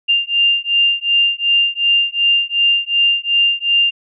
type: beating tone pair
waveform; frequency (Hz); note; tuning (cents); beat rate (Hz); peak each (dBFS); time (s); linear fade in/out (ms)
sine; 2794 / 2796.7; F7 / F7; 0 / +2; 2.7; -15; 0.08-3.91; 20
effects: none